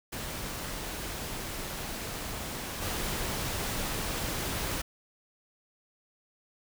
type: noise with level steps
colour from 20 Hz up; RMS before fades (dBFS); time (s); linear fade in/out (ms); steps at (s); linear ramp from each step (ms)
pink; -37 / -33; 0.12-4.82; 10; 2.81; 20
effects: none